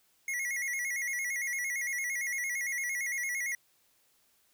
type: tone with vibrato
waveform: square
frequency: 2051 Hz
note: C7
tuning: 35 cents flat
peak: -32 dBFS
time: 0.28-3.55 s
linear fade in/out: 2 ms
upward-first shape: square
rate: 8.8 Hz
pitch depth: 88 cents each way
effects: white hiss -69 dBFS RMS until 4.53 s